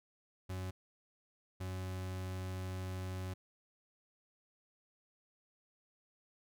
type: tone bursts at uneven times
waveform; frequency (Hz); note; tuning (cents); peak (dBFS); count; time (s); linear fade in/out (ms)
40% pulse; 93; F#2; +9; -38; 2; 0.49-0.71 / 1.6-3.34; 10
effects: none